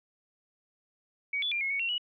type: tone with pitch steps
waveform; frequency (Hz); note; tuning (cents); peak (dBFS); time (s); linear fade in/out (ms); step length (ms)
sine; 2255 / 3447 / 2387 / 2171 / 2226 / 2734 / 2928; C#7 / A7 / D7 / C#7 / C#7 / F7 / F#7; +29 / -36 / +28 / -37 / +7 / -37 / -19; -28; 1.33-1.981; 5; 93
effects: none